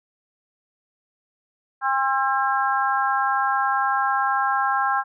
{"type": "harmonic tone with a mistuned harmonic", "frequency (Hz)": 268.9, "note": "C4", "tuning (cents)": 47, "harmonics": [3, 4, 5, 6], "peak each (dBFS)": [-23, -24, -25, -26], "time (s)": [1.81, 5.04], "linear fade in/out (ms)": 50, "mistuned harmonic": 4, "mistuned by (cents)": -21, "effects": []}